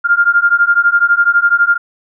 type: beating tone pair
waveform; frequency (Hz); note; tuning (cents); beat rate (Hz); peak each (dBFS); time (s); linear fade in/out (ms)
sine; 1396.9 / 1408.9; F6 / F6; 0 / +15; 12; -11; 0.04-1.78; 20
effects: none